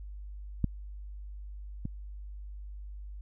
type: clicks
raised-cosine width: 5 ms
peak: -14 / -21 dBFS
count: 2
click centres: 0.643 / 1.854 s
effects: added 50 Hz sine -40 dBFS peak until 3.21 s